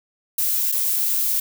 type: noise with dropouts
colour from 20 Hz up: violet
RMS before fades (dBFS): -21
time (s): 0.38-1.4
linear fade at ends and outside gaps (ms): 5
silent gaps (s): 0.718-0.722
effects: none